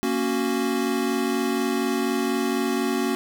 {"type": "chord", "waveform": "square", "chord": "F# major", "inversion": "first", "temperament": "equal", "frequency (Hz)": [233.1, 277.2, 370], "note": ["A#3", "C#4", "F#4"], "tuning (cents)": [0, 0, 0], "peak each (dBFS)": -27, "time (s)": [0.03, 3.15], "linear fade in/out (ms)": 0, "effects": []}